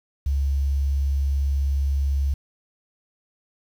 sine tone with quantisation, 69.3 Hz, C#2, in tune, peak -19 dBFS, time 0.26-2.34 s, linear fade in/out 5 ms, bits 8, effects none

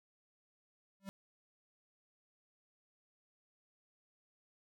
square tone with exponential growth, 195.4 Hz, G3, 5 cents flat, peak -39 dBFS, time 1-1.09 s, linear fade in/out 0 ms, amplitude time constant 18 ms, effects none

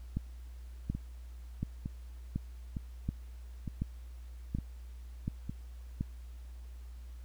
two click trains, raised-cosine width 5 ms, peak -20 / -24 dBFS, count 9 / 6, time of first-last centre 0.17-6.009 / 0.95-5.495 s, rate 1.37 / 1.1 Hz, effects added 60 Hz sine -44 dBFS peak until 7.24 s + pink hiss -65 dBFS RMS until 7.24 s

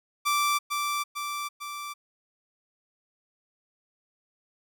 sawtooth tone with echo, 1170 Hz, D6, 7 cents flat, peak -19 dBFS, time 0.25-0.59 s, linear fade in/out 20 ms, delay 450 ms, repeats 3, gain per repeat -4 dB, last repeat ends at 1.94 s, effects none

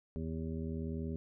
harmonic tone, 80.3 Hz, E2, 45 cents flat, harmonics 1 / 2 / 3 / 4 / 5 / 7, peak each -40 / -41 / -41 / -52 / -45 / -54 dBFS, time 0.16-1.16 s, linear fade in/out 0 ms, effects none

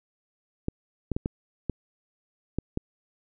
clicks, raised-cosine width 3 ms, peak -14 dBFS, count 7, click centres 0.684 / 1.117 / 1.165 / 1.259 / 1.697 / 2.586 / 2.774 s, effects none

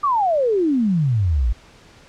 sine exponential sweep, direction down, 1207 to 51.91 Hz, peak -15 dBFS, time 0.03-1.53 s, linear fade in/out 10 ms, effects pink hiss -48 dBFS RMS until 2.08 s + low-pass 6000 Hz 12 dB/octave

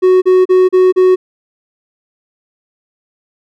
triangle tone bursts, 370 Hz, F#4, in tune, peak -3 dBFS, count 5, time 0.02-1.16 s, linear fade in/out 20 ms, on 200 ms, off 35 ms, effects none

